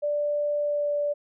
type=tone with pitch glide; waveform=sine; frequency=587.3 to 583.2 Hz; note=D5 to D5; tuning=0 to -12 cents; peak=-23 dBFS; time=0.02-1.14 s; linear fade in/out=20 ms; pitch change=-12 cents; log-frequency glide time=0.59-0.93 s; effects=none